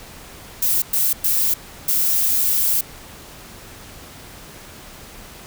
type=noise bursts at uneven times; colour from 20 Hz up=violet; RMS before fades=-18 dBFS; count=4; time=0.62-0.82 / 0.93-1.13 / 1.24-1.54 / 1.88-2.81 s; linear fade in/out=5 ms; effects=pink hiss -40 dBFS RMS until 5.46 s